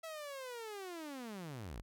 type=linear sweep; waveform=sawtooth; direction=down; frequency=659 to 37.57 Hz; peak=-40 dBFS; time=0.03-1.82 s; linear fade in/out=10 ms; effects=none